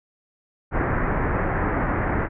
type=low-pass noise; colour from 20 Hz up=pink; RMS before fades=-23 dBFS; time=0.71-2.29 s; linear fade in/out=50 ms; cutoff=2000 Hz; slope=48 dB/octave; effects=none